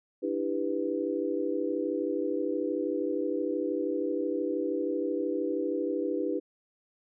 sine chord, E minor seventh, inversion third, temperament just, 296.7 / 329.6 / 395.6 / 494.4 Hz, D4 / E4 / G4 / B4, +18 / 0 / +16 / +2 cents, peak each -33 dBFS, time 0.22-6.4 s, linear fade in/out 20 ms, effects none

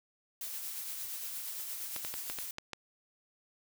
blue noise with tremolo, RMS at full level -39 dBFS, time 0.41-2.51 s, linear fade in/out 2 ms, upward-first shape triangle, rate 8.6 Hz, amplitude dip 35%
clicks, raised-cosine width 0.2 ms, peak -21 dBFS, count 7, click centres 1.963 / 2.049 / 2.14 / 2.299 / 2.387 / 2.584 / 2.733 s
effects none

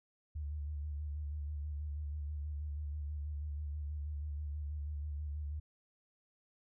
sine tone with vibrato, 74 Hz, D2, 14 cents sharp, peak -37 dBFS, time 0.35-5.6 s, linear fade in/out 10 ms, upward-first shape square, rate 6.2 Hz, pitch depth 39 cents each way, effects none

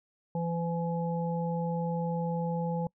harmonic tone, 168.7 Hz, E3, 40 cents sharp, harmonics 1 / 3 / 5, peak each -30 / -35 / -37 dBFS, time 0.35-2.87 s, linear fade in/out 2 ms, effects noise-tail reverb RT60 0.1 s tail -25 dB re dry

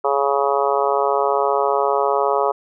harmonic tone, 139.6 Hz, C#3, 13 cents sharp, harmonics 3 / 4 / 5 / 6 / 7 / 8 / 9, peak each -21 / -22 / -23 / -24 / -24 / -25 / -26 dBFS, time 0.04-2.52 s, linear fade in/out 10 ms, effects none

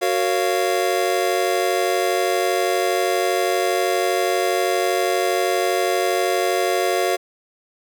square chord, Gb major seventh, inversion none, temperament just, 370 / 462.5 / 555 / 693.7 Hz, Gb4 / Bb4 / Db5 / F5, 0 / -14 / +2 / -12 cents, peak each -23 / -26 / -26 / -23 dBFS, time 0.01-7.17 s, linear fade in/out 20 ms, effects none

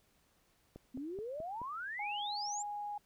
click train, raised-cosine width 2 ms, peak -35 dBFS, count 5, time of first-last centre 0.76-1.617 s, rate 4.67 Hz
sine exponential sweep, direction up, 246.9 to 7550 Hz, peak -39 dBFS, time 0.94-2.63 s, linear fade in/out 10 ms
sine tone, 826 Hz, G#5, 10 cents flat, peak -38 dBFS, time 1.99-2.98 s, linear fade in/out 5 ms
effects pink hiss -72 dBFS RMS until 3.05 s

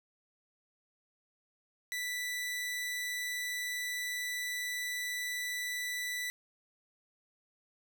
sawtooth tone, 1975.5 Hz, B6, in tune, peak -31 dBFS, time 1.92-6.3 s, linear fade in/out 0 ms, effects none

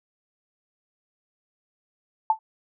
sine tone with exponential decay, 880 Hz, A5, in tune, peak -12 dBFS, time 2.3-2.39 s, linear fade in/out 2 ms, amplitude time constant 18 ms, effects none

